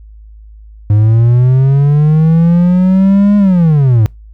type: linear two-way sweep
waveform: triangle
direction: up then down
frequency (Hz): 102.9 to 206.7 to 102.9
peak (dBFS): -3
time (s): 0.9-4.06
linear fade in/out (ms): 0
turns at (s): 3.37
effects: noise-tail reverb RT60 0.2 s tail -25 dB re dry + added 53 Hz sine -32 dBFS peak until 4.33 s